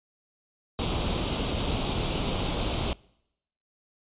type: noise with comb filter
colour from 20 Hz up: pink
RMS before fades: -28 dBFS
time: 0.79-2.93 s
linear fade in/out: 0 ms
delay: 0.28 ms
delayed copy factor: +0.7
effects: noise-tail reverb RT60 0.8 s tail -24 dB re dry + resampled to 8000 Hz